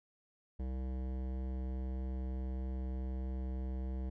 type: tone with hard clipping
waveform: sine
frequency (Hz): 64.4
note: C2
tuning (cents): -27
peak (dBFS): -38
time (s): 0.59-4.1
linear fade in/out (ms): 10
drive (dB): 16
effects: none